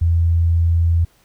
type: tone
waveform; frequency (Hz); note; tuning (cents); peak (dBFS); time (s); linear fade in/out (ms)
sine; 83.9; E2; +31; -12; 0.01-1.05; 10
effects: pink hiss -56 dBFS RMS until 1.24 s